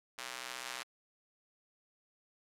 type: tone with high-pass filter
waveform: square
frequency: 62.5 Hz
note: B1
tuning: 21 cents sharp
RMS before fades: -44 dBFS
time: 0.18-0.83 s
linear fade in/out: 5 ms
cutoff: 1300 Hz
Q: 0.6
effects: low-pass 11000 Hz 12 dB/octave + AAC 48 kbps